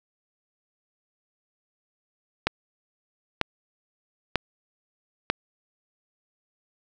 click train, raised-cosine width 0.3 ms, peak -5 dBFS, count 4, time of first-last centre 2.47-5.3 s, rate 1.06 Hz, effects none

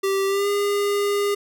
square tone with pitch glide, 390 to 406.3 Hz, G4 to G#4, -9 to -38 cents, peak -20 dBFS, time 0.03-1.35 s, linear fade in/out 10 ms, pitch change +71 cents, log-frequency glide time 0.27-0.48 s, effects none

